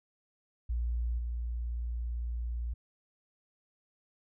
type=tone with level steps; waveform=sine; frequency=58.9 Hz; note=A#1; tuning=19 cents sharp; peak=-29 / -32 dBFS; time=0.69-2.74 s; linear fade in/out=10 ms; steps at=1.18 s; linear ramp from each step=10 ms; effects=none